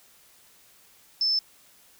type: tone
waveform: sine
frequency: 5270 Hz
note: E8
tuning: 1 cent flat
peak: -21 dBFS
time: 1.21-1.39 s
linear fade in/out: 2 ms
effects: white hiss -57 dBFS RMS until 1.99 s